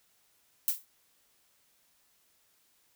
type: noise with exponential decay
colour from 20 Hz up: violet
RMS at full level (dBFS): -24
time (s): 0.68-0.85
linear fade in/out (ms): 0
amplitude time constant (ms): 35
effects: white hiss -69 dBFS RMS until 2.95 s